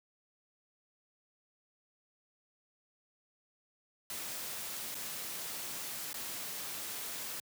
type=noise with dropouts; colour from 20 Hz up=white; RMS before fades=-41 dBFS; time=4.1-7.4 s; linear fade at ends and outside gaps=1 ms; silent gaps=4.946-4.952 / 6.131-6.142 s; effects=high-pass 100 Hz 12 dB/octave

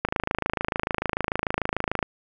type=click train; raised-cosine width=0.5 ms; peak=-8 dBFS; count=54; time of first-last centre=0.05-2.028 s; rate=26.8 Hz; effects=none

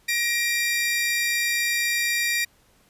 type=tone pair together; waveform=sawtooth; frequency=1888 / 2376 Hz; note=A#6 / D7; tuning=+22 / +20 cents; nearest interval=major third; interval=398 cents; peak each=-21 dBFS; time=0.08-2.45 s; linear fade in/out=10 ms; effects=pink hiss -60 dBFS RMS until 2.89 s + resampled to 32000 Hz

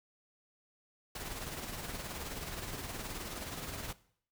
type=noise with tremolo; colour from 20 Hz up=pink; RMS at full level=-40 dBFS; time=1.15-3.93 s; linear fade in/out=5 ms; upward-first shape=sine; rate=19 Hz; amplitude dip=45%; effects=noise-tail reverb RT60 0.6 s tail -19 dB re dry

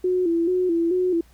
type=tone with vibrato; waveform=sine; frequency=350 Hz; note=F4; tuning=4 cents sharp; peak=-18 dBFS; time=0.04-1.21 s; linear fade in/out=5 ms; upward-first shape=square; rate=2.3 Hz; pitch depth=74 cents each way; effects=added 60 Hz sine -52 dBFS peak until 1.33 s + pink hiss -58 dBFS RMS until 1.33 s

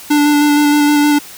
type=tone with vibrato; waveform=square; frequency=293.7 Hz; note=D4; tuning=in tune; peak=-9 dBFS; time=0.1-1.19 s; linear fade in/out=10 ms; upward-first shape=square; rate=6.4 Hz; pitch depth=12 cents each way; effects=white hiss -34 dBFS RMS until 1.37 s

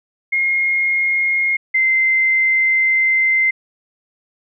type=tone pair in turn; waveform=sine; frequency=2143 / 2077 Hz; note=C7 / C7; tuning=+41 / -13 cents; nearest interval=minor second; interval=54 cents; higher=first; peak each=-14 / -12 dBFS; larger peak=second; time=0.32-1.57 / 1.74-3.51 s; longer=second; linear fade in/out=10 ms; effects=none

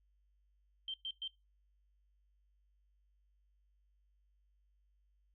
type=tone bursts; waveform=sine; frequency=3136 Hz; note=G7; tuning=in tune; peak=-38 dBFS; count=3; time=0.88-1.277 s; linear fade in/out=2 ms; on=59 ms; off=110 ms; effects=noise-tail reverb RT60 0.2 s tail -19 dB re dry + added 50 Hz sine -70 dBFS peak until 5.34 s

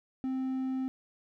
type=tone; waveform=triangle; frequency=261.6 Hz; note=C4; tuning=in tune; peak=-28 dBFS; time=0.24-0.88 s; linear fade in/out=0 ms; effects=none

